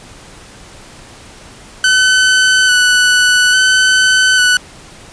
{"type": "tone with vibrato", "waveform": "sawtooth", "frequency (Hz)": 1500, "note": "F#6", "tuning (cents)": 23, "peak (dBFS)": -4, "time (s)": [1.84, 4.57], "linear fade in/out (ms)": 2, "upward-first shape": "square", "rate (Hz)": 0.59, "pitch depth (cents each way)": 18, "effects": ["pink hiss -37 dBFS RMS until 5.12 s", "resampled to 22050 Hz"]}